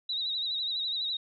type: tone with vibrato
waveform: sine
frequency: 3843 Hz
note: B7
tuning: 48 cents flat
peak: -29 dBFS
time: 0.09-1.17 s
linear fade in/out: 5 ms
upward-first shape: sine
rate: 12 Hz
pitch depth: 67 cents each way
effects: none